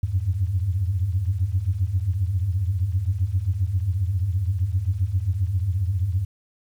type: tone cluster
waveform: sine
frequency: 85.5 / 92.7 / 100.5 Hz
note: F2 / F#2 / G2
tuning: -36 / +4 / +44 cents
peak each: -25 / -26 / -23 dBFS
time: 0.03-6.25 s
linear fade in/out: 5 ms
effects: tanh soft clip ceiling -11 dBFS + 9-bit